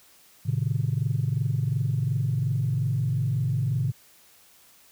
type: chord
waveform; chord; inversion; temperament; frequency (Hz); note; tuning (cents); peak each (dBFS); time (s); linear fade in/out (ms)
sine; A diminished; none; equal with one note detuned; 110 / 132.87 / 155.56; A2 / C3 / Eb3; 0 / +27 / 0; -26 / -25 / -29; 0.45-3.92; 20
effects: tanh soft clip ceiling -15 dBFS + white hiss -56 dBFS RMS until 4.91 s